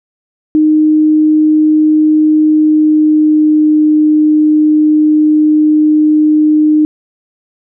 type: tone with pitch glide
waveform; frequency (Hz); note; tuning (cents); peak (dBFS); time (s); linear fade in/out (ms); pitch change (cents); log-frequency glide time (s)
sine; 308.1 to 305.4; D#4 to D#4; -17 to -32; -5; 0.55-6.85; 0; -15; 2.44-3.83
effects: none